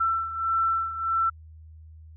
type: beating tone pair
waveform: sine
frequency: 1339 / 1340.6 Hz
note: E6 / E6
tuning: +27 / +29 cents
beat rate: 1.6 Hz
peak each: -24 / -29 dBFS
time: 0-1.3 s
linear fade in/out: 10 ms
effects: added 79 Hz sine -44 dBFS peak until 2.16 s